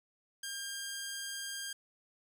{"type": "tone", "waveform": "10% pulse", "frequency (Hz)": 1605, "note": "G6", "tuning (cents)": 40, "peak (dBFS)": -30, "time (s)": [0.43, 1.73], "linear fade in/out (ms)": 5, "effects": ["11-bit"]}